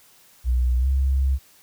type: tone with pitch glide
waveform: sine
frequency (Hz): 61.74 to 66.94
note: B1 to C2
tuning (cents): 0 to +40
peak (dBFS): -17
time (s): 0.44-1.39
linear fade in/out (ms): 50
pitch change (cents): +140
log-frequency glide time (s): 0.79-0.87
effects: white hiss -54 dBFS RMS until 1.62 s